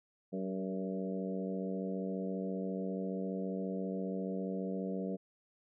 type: harmonic tone with a mistuned harmonic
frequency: 94.7 Hz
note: F#2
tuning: 41 cents sharp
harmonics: 2 / 3 / 4 / 5 / 6 / 7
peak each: -37 / -43 / -44 / -42 / -46 / -48 dBFS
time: 0.32-5.17 s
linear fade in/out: 20 ms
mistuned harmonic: 4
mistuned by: +39 cents
effects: none